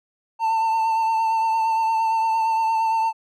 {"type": "tone with vibrato", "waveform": "triangle", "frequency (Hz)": 895, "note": "A5", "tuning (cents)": 29, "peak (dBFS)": -16, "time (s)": [0.39, 3.13], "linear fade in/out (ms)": 50, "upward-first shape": "triangle", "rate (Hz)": 8.7, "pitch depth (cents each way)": 30, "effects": []}